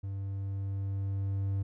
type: tone with level ramp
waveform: triangle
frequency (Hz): 98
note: G2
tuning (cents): 0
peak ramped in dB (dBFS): -32 to -26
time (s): 0.03-1.63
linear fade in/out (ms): 10
effects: none